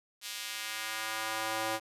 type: tone with high-pass filter sweep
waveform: square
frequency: 110.3 Hz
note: A2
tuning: 5 cents sharp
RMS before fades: -36 dBFS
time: 0.21-1.8 s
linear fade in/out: 50 ms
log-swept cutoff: 3500 to 570 Hz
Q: 0.95
effects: resampled to 32000 Hz + 9-bit